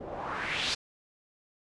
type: noise with low-pass filter sweep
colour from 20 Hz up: white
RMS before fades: -34 dBFS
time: 0-0.75 s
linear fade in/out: 10 ms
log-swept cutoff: 450 to 4900 Hz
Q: 2.3
effects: resampled to 24000 Hz